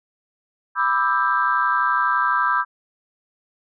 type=chord; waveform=sine; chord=E minor seventh; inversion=second; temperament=just; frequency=988.9 / 1186.7 / 1318.5 / 1582.2 Hz; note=B5 / D6 / E6 / G6; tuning=+2 / +18 / 0 / +16 cents; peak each=-22 dBFS; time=0.75-2.65 s; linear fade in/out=50 ms; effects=tanh soft clip ceiling -6 dBFS